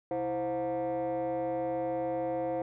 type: tone with frequency modulation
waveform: sine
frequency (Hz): 523.3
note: C5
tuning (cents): 0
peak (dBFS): -27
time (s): 0.11-2.62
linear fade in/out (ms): 2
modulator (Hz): 196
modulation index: 1.1
effects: tanh soft clip ceiling -28 dBFS